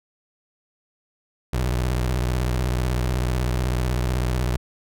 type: tone with vibrato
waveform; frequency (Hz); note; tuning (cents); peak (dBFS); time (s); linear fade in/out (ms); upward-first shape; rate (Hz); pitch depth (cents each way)
25% pulse; 62; B1; +7; -17; 1.53-4.57; 5; triangle; 16; 200
effects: none